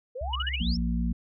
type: exponential sweep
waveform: sine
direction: up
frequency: 470.2 to 5600 Hz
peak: -33 dBFS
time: 0.15-0.77 s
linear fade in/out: 10 ms
type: tone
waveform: sine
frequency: 67 Hz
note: C2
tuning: 42 cents sharp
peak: -30 dBFS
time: 0.21-0.79 s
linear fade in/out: 5 ms
type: tone bursts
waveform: sine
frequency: 2916 Hz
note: F#7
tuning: 26 cents flat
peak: -27 dBFS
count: 4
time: 0.33-0.56 s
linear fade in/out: 5 ms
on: 26 ms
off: 42 ms
type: harmonic tone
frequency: 58.27 Hz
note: A#1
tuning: in tune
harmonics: 1 / 3 / 4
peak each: -27 / -30 / -31 dBFS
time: 0.6-1.13 s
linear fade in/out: 10 ms
effects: none